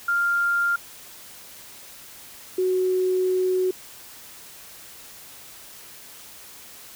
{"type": "tone pair in turn", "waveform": "sine", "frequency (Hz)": [1396.9, 370], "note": ["F6", "F#4"], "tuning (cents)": [0, 0], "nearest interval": "octave + major seventh", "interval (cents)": 2300, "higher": "first", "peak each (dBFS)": -19, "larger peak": "neither", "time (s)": [[0.08, 0.76], [2.58, 3.71]], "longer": "second", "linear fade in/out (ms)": 5, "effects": ["white hiss -44 dBFS RMS until 6.95 s"]}